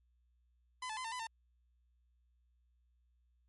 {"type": "tone with pitch steps", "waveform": "sawtooth", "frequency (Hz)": [1013, 871, 1024, 903, 1002, 903], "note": ["B5", "A5", "C6", "A5", "B5", "A5"], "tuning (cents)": [44, -18, -38, 45, 25, 45], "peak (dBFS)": -36, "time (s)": [0.82, 1.27], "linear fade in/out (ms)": 5, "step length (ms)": 75, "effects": ["added 60 Hz sine -70 dBFS peak until 3.48 s", "MP3 48 kbps"]}